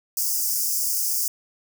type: high-pass noise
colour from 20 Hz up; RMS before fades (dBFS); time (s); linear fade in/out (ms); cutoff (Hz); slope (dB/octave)
white; -24; 0.17-1.28; 2; 4900; 96
effects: none